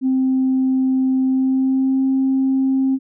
sine tone with pitch glide, 261.6 to 266 Hz, C4 to C4, 0 to +29 cents, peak -13 dBFS, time 0.01-2.99 s, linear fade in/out 50 ms, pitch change +29 cents, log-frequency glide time 1.25-2.04 s, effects tanh soft clip ceiling -10 dBFS

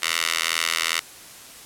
10% pulse tone with high-pass filter, 82.41 Hz, E2, in tune, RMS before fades -24 dBFS, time 0.02-1 s, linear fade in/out 5 ms, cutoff 2100 Hz, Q 1.1, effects white hiss -43 dBFS RMS until 1.65 s + low-pass 12000 Hz 12 dB/octave

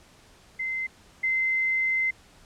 sine tone pair in turn, 2069 / 2069 Hz, C7 / C7, -20 / -20 cents, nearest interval unison, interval 0 cents, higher neither, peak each -27 / -22 dBFS, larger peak second, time 0.59-0.87 / 1.23-2.11 s, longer second, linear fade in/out 10 ms, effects pink hiss -55 dBFS RMS until 2.45 s + low-pass 9000 Hz 12 dB/octave

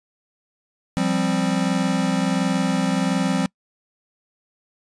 square chord, F suspended second, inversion none, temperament equal, 174.61 / 196 / 261.6 Hz, F3 / G3 / C4, 0 / 0 / 0 cents, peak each -24 dBFS, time 0.97-3.46 s, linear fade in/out 0 ms, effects noise-tail reverb RT60 0.1 s tail -26 dB re dry + resampled to 22050 Hz

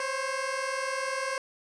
15% pulse tone pair together, 523 / 543.3 Hz, C5 / C#5, -1 / -35 cents, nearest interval minor second, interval 66 cents, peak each -26 dBFS, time 0-1.38 s, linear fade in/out 2 ms, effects resampled to 22050 Hz

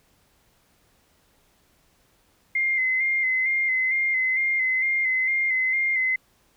sine tone with vibrato, 2080 Hz, C7, 11 cents flat, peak -20 dBFS, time 2.55-6.16 s, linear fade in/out 5 ms, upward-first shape square, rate 2.2 Hz, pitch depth 29 cents each way, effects pink hiss -63 dBFS RMS until 6.56 s

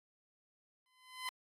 15% pulse tone with exponential growth, 1021 Hz, C6, 43 cents flat, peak -31 dBFS, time 0.86-1.29 s, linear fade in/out 1 ms, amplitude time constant 93 ms, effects AAC 48 kbps

